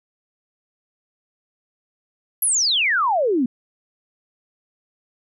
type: exponential sweep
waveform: sine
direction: down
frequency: 11840 to 230 Hz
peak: -16 dBFS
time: 2.42-3.46 s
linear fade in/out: 5 ms
effects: none